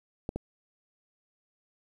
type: clicks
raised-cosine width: 2 ms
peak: -19 dBFS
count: 2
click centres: 0.291 / 0.36 s
effects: 9-bit